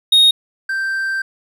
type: tone pair in turn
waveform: triangle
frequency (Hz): 3729 / 1566.9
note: A#7 / G6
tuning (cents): 0 / -1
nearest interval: octave + minor third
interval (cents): 1501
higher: first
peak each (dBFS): -6 / -16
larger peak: first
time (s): 0.12-0.31 / 0.69-1.22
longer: second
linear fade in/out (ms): 5
effects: none